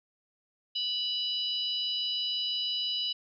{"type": "harmonic tone", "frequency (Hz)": 986, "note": "B5", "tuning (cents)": -3, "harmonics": [3, 4, 5], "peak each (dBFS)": [-31, -34, -37], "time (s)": [0.75, 3.13], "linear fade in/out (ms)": 10, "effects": []}